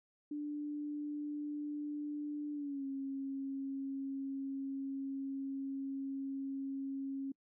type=tone with pitch glide; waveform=sine; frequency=295 to 272.1 Hz; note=D4 to C#4; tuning=+8 to -32 cents; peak=-37 dBFS; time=0.31-7.32 s; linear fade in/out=5 ms; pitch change=-140 cents; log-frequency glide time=2.53-2.85 s; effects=noise-tail reverb RT60 0.1 s tail -26 dB re dry